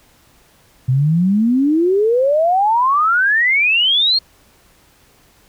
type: exponential sweep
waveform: sine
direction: up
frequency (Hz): 123.9 to 4345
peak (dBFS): -11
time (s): 0.88-4.19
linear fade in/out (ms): 10
effects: pink hiss -52 dBFS RMS until 5.48 s